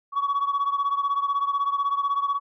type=beating tone pair; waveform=sine; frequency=1121 / 1137 Hz; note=C#6 / C#6; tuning=+19 / +44 cents; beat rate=16 Hz; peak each=-22 / -25 dBFS; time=0.12-2.4 s; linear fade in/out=50 ms; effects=tanh soft clip ceiling -18 dBFS